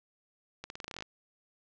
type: accelerating click train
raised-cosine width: 0.2 ms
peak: -23 dBFS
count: 12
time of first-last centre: 0.64-1.024 s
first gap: 61 ms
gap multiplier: 0.88
effects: low-pass 7000 Hz 12 dB/octave